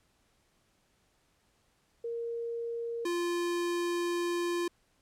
sine / square tone pair in turn, 466.2 / 347.3 Hz, A#4 / F4, 0 / -10 cents, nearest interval perfect fourth, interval 510 cents, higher first, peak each -33 / -30 dBFS, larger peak second, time 2.04-3.05 / 3.05-4.68 s, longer second, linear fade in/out 5 ms, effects pink hiss -71 dBFS RMS until 5.01 s + low-pass 11000 Hz 12 dB/octave

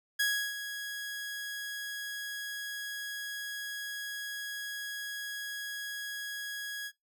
sawtooth tone with ADSR envelope, 1661.2 Hz, G#6, in tune, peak -22 dBFS, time 0.19-6.92 s, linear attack 12 ms, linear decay 330 ms, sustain -11 dB, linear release 57 ms, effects noise-tail reverb RT60 0.2 s tail -23 dB re dry

